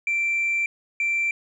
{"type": "tone pair in turn", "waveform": "sine", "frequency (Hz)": [2349, 2349], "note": ["D7", "D7"], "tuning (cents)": [0, 0], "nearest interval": "unison", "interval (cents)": 0, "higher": "neither", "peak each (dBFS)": -19, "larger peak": "neither", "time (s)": [[0.07, 0.66], [1, 1.31]], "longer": "first", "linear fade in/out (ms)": 2, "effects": ["tanh soft clip ceiling -18 dBFS"]}